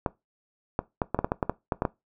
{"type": "clicks", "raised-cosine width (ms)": 1, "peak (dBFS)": -10, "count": 12, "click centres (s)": [0.062, 0.791, 1.018, 1.146, 1.19, 1.245, 1.319, 1.428, 1.496, 1.722, 1.821, 1.852], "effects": ["noise-tail reverb RT60 0.2 s tail -20 dB re dry"]}